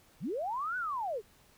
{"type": "linear two-way sweep", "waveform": "sine", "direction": "up then down", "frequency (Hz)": [105.5, 1516, 374.4], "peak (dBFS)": -32, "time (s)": [0.2, 1.22], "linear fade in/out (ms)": 50, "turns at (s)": 0.77, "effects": ["pink hiss -63 dBFS RMS until 1.57 s"]}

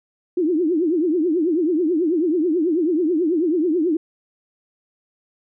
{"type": "tone with vibrato", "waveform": "sine", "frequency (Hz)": 332.3, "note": "E4", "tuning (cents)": 14, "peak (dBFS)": -16, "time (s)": [0.37, 3.97], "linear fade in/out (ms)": 5, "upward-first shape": "triangle", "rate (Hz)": 9.2, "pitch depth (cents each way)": 230, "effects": []}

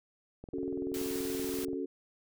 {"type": "click train", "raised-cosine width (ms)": 2, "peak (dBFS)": -31, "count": 28, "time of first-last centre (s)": [0.44, 1.732], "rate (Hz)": 20.9}
{"type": "chord", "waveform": "sine", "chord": "F# minor", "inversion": "second", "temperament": "equal", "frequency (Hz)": [277.2, 370, 440], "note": ["C#4", "F#4", "A4"], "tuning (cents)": [0, 0, 0], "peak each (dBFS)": [-36, -37, -39], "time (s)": [0.53, 1.86], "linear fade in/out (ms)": 10}
{"type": "noise", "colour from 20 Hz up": "white", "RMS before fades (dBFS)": -42, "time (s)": [0.94, 1.65], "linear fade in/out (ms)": 2}
{"effects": []}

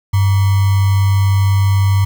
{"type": "tone with sample-and-hold", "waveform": "sine", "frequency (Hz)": 98, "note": "G2", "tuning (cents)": 0, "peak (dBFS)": -9, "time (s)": [0.13, 2.05], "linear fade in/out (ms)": 10, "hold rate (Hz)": 1050, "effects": []}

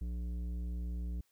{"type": "tone with tanh clipping", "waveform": "triangle", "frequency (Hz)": 59.5, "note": "A#1", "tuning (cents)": 36, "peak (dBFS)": -37, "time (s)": [0.01, 1.21], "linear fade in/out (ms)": 5, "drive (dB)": 15, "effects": ["white hiss -75 dBFS RMS until 1.31 s"]}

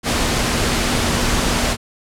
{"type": "tone in noise", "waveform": "sine", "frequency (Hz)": 240.1, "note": "B3", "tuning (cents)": -49, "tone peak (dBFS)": -27, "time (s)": [0.03, 1.77], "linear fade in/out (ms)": 50, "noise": "pink", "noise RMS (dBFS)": -18, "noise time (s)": [0.03, 1.77], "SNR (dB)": -12, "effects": ["low-pass 9000 Hz 12 dB/octave"]}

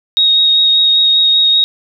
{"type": "tone with vibrato", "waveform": "sine", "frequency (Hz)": 3754, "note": "A#7", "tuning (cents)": 11, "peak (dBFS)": -7, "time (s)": [0.17, 1.64], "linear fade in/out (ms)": 0, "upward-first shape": "sine", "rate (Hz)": 5.1, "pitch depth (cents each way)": 11, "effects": []}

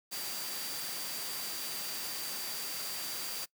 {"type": "tone in noise", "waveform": "sine", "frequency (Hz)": 4699, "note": "D8", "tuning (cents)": 0, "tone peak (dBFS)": -43, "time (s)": [0.11, 3.46], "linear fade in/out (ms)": 20, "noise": "white", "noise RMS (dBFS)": -39, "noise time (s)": [0.11, 3.46], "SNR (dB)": -7, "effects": ["noise-tail reverb RT60 0.1 s tail -22 dB re dry", "high-pass 150 Hz 12 dB/octave"]}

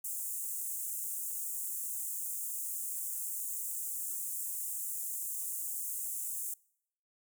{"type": "high-pass noise", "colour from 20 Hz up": "pink", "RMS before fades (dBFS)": -38, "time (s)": [0.04, 6.54], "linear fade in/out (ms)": 5, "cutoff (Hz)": 7300, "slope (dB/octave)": 48, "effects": ["noise-tail reverb RT60 0.7 s tail -25 dB re dry"]}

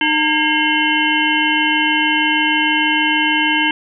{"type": "harmonic tone with a mistuned harmonic", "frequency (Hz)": 304.4, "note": "D#4", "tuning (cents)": -38, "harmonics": [1, 3, 5, 7, 9, 10], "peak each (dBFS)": [-20, -20, -20, -20, -20, -20], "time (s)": [0.01, 3.71], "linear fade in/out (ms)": 2, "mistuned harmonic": 5, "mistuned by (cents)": 110, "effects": []}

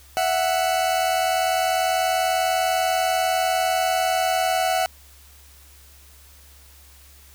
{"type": "tone pair together", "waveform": "40% pulse", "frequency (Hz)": [660, 740.1], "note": ["E5", "F#5"], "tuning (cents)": [2, 0], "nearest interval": "major second", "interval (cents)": 198, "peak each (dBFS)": [-23, -20], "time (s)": [0.17, 4.86], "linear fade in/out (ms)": 0, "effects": ["added 69 Hz sine -49 dBFS peak until 7.34 s", "white hiss -51 dBFS RMS until 7.34 s"]}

